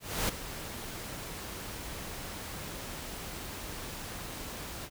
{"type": "noise with ADSR envelope", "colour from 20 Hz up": "pink", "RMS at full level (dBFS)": -29, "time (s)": [0, 4.9], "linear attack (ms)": 290, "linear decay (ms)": 6, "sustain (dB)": -12, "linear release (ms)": 58, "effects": []}